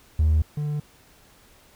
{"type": "tone pair in turn", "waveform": "triangle", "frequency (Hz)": [77.9, 148.42], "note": ["D#2", "D3"], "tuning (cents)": [3, 19], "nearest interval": "major seventh", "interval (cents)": 1116, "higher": "second", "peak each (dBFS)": [-13, -22], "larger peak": "first", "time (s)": [[0.19, 0.42], [0.57, 0.8]], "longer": "neither", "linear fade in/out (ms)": 5, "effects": ["tanh soft clip ceiling -12 dBFS", "pink hiss -55 dBFS RMS until 1.75 s"]}